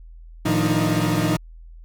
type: tone cluster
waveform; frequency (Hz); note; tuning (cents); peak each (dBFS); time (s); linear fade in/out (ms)
40% pulse; 114 / 158 / 176.9 / 299.9 / 314.9; A#2 / D#3 / F3 / D4 / D#4; -38 / +27 / +23 / +36 / +21; -24; 0.45-1.37; 10
effects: added 41 Hz sine -39 dBFS peak until 1.84 s